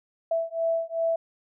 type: beating tone pair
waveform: sine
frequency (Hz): 659.3 / 661.9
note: E5 / E5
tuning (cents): 0 / +7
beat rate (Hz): 2.6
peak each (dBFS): -27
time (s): 0.31-1.16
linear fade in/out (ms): 5
effects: none